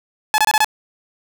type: tone bursts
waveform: sawtooth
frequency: 858 Hz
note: A5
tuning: 44 cents flat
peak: -8 dBFS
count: 5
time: 0.34-0.645 s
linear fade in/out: 0 ms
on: 41 ms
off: 25 ms
effects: none